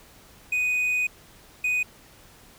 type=tone pair in turn; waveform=triangle; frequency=2489 / 2489 Hz; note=D#7 / D#7; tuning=0 / 0 cents; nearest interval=unison; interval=0 cents; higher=neither; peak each=-20 dBFS; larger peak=neither; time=0.52-1.07 / 1.64-1.83 s; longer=first; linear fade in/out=5 ms; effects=pink hiss -52 dBFS RMS until 2.58 s